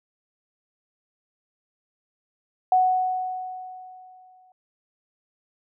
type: tone with exponential decay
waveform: sine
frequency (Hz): 741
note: F#5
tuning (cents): +2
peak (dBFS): -14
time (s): 2.72-4.52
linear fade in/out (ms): 2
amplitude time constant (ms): 390
effects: none